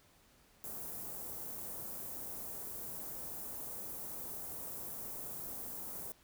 white band-stop noise, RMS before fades -44 dBFS, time 0.64-6.12 s, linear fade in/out 0 ms, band 760 to 12000 Hz, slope 12 dB/octave, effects pink hiss -66 dBFS RMS until 6.23 s

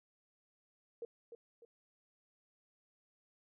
sine tone with echo, 466.2 Hz, A#4, in tune, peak -40 dBFS, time 1.02-1.05 s, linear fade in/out 2 ms, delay 300 ms, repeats 2, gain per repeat -8 dB, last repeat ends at 1.65 s, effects none

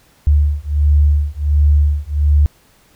sine beating tone pair, 72.8 / 74.2 Hz, D2 / D2, -15 / +18 cents, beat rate 1.4 Hz, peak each -13 dBFS, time 0.27-2.46 s, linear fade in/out 0 ms, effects pink hiss -52 dBFS RMS until 2.95 s

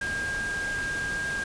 sine tone in noise, 1612 Hz, G6, 48 cents sharp, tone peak -28 dBFS, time 0.01-1.44 s, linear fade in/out 5 ms, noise pink, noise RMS -37 dBFS, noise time 0.01-1.44 s, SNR +6 dB, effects resampled to 22050 Hz

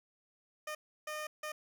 15% pulse tone bursts at uneven times, 610 Hz, D#5, 34 cents flat, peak -32 dBFS, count 3, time 0.67-0.75 / 1.07-1.27 / 1.43-1.52 s, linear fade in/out 5 ms, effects none

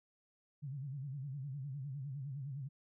sine tone with vibrato, 137.7 Hz, C#3, 11 cents flat, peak -40 dBFS, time 0.62-2.69 s, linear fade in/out 20 ms, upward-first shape sine, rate 9.8 Hz, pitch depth 130 cents each way, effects none

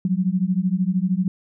sine beating tone pair, 178.4 / 191.4 Hz, F3 / G3, +37 / -41 cents, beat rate 13 Hz, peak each -21 dBFS, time 0.05-1.28 s, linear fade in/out 2 ms, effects none

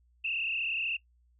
sine tone with frequency modulation, 2692 Hz, E7, 36 cents sharp, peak -29 dBFS, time 0.24-0.97 s, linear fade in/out 10 ms, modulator 36.4 Hz, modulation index 3, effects noise-tail reverb RT60 0.1 s tail -20 dB re dry + added 60 Hz sine -63 dBFS peak until 1.39 s

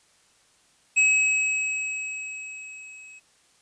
square tone with level ramp, 2561 Hz, D#7, 49 cents sharp, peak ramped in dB -16 to -45 dBFS, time 0.96-3.2 s, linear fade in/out 20 ms, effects white hiss -61 dBFS RMS until 3.61 s + resampled to 22050 Hz

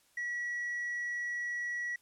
sine tone with tanh clipping, 1931 Hz, B6, 39 cents flat, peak -34 dBFS, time 0.17-1.96 s, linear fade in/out 5 ms, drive 1 dB, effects white hiss -68 dBFS RMS until 2.01 s + low-pass 12000 Hz 12 dB/octave

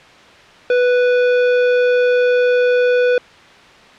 sine tone with hard clipping, 493.9 Hz, B4, in tune, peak -13 dBFS, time 0.7-3.18 s, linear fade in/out 2 ms, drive 15 dB, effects white hiss -42 dBFS RMS until 3.98 s + low-pass 3000 Hz 12 dB/octave

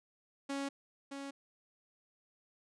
sawtooth tone with echo, 277.2 Hz, C#4, in tune, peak -32 dBFS, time 0.49-0.69 s, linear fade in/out 10 ms, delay 620 ms, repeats 1, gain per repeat -6 dB, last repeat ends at 1.31 s, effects resampled to 22050 Hz

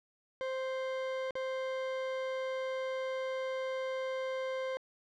40% pulse tone with dropouts, 523.3 Hz, C5, in tune, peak -33 dBFS, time 0.41-4.77 s, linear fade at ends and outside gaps 0 ms, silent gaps 1.308-1.354 s, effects low-pass 3000 Hz 12 dB/octave

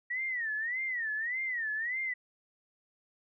sine tone with vibrato, 1900 Hz, A#6, 33 cents sharp, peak -31 dBFS, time 0.1-2.14 s, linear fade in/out 10 ms, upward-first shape sine, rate 1.7 Hz, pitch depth 180 cents each way, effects none

